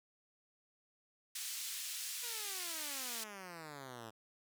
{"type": "band-pass noise", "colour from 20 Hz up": "white", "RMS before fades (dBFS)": -43, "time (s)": [1.35, 3.24], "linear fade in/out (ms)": 5, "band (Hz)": [2500, 11000], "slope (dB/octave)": 12}
{"type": "exponential sweep", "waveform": "5% pulse", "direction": "down", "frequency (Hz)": [493.9, 107.9], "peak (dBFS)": -36, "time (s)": [2.22, 4.11], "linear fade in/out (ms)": 20}
{"effects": []}